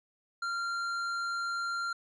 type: tone with hard clipping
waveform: triangle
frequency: 1384 Hz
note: F6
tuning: 16 cents flat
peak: -33 dBFS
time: 0.42-1.93 s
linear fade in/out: 5 ms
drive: 14 dB
effects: low-pass 8000 Hz 12 dB/octave

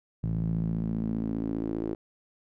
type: tone with band-pass filter sweep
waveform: sawtooth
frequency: 55 Hz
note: A1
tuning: in tune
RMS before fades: -30 dBFS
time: 0.23-1.95 s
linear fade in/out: 5 ms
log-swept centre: 140 to 350 Hz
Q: 3.7
effects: none

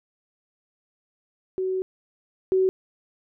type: tone pair in turn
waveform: sine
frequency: 375.1 / 376.8 Hz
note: F#4 / F#4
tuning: +24 / +32 cents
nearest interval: unison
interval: 8 cents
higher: second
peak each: -23 / -17 dBFS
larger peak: second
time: 1.58-1.82 / 2.52-2.69 s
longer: first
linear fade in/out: 0 ms
effects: none

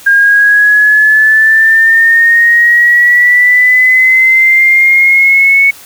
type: linear sweep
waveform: sine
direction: up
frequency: 1611 to 2217 Hz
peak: -3 dBFS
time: 0.06-5.71 s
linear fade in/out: 10 ms
effects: white hiss -34 dBFS RMS until 5.85 s

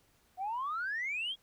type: exponential sweep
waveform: sine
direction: up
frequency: 720 to 3364 Hz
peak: -32 dBFS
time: 0.37-1.36 s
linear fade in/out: 50 ms
effects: tanh soft clip ceiling -29 dBFS + pink hiss -69 dBFS RMS until 1.42 s

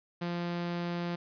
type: tone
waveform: sawtooth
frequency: 173.3 Hz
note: F3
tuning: 13 cents flat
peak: -28 dBFS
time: 0.21-1.16 s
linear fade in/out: 10 ms
effects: resampled to 11025 Hz + 10-bit

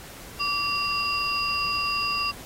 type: tone cluster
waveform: sine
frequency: 1157 / 2757 / 4871 Hz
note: D6 / F7 / D#8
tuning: -26 / -23 / -38 cents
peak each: -28 dBFS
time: 0.39-2.32 s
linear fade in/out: 20 ms
effects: pink hiss -43 dBFS RMS until 2.45 s + AAC 48 kbps

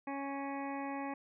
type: harmonic tone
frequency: 277.2 Hz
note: C#4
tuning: in tune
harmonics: 1 / 2 / 3 / 4 / 6 / 7 / 8 / 9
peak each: -40 / -46 / -42 / -47 / -54 / -51 / -53 / -54 dBFS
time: 0.07-1.14 s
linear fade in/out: 5 ms
effects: none

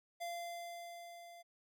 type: tone with level ramp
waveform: square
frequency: 689 Hz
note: F5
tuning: 24 cents flat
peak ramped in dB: -40 to -54 dBFS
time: 0.2-1.43 s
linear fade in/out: 20 ms
effects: none

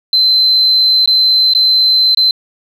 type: tone with dropouts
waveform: sine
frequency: 4074 Hz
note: C8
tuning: 47 cents flat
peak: -6 dBFS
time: 0.13-2.31 s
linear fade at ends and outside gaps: 2 ms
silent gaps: 1.059-1.075 / 1.536-1.549 / 2.148-2.172 s
effects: tanh soft clip ceiling -2 dBFS

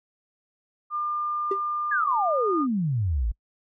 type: tone with pitch glide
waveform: sine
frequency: 1200 to 1219.6 Hz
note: D6 to D#6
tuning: +37 to -35 cents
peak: -25 dBFS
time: 0.9-2.67 s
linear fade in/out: 50 ms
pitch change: +28 cents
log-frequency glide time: 2.28-2.45 s
type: tone with exponential decay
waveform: triangle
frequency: 392 Hz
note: G4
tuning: in tune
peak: -18 dBFS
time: 1.51-1.61 s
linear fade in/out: 5 ms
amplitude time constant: 21 ms
type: exponential sweep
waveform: sine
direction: down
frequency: 1736 to 49 Hz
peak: -22 dBFS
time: 1.91-3.32 s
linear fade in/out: 10 ms
effects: noise-tail reverb RT60 0.1 s tail -26 dB re dry

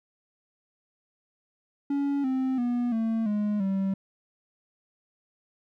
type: tone with pitch steps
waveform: triangle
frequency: 281.7 / 261.3 / 242.4 / 224.9 / 208.6 / 193.52 Hz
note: C#4 / C4 / B3 / A3 / G#3 / G3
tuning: +28 / -2 / -32 / +38 / +8 / -22 cents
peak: -22 dBFS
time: 1.9-3.94 s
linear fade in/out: 5 ms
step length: 340 ms
effects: none

